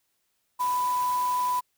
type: tone in noise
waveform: sine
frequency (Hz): 994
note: B5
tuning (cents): +11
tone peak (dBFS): -23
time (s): 0.59-1.61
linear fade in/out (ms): 20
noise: white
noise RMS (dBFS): -40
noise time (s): 0.59-1.61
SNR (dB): +14
effects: white hiss -74 dBFS RMS until 1.77 s